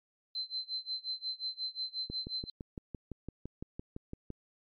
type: tone with tremolo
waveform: sine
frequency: 4082 Hz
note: C8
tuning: 44 cents flat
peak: -32 dBFS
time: 0.35-2.5 s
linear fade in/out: 2 ms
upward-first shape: sine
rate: 5.6 Hz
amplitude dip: 95%
type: click train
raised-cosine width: 3 ms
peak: -27 dBFS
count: 14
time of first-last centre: 2.1-4.303 s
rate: 5.9 Hz
effects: MP3 32 kbps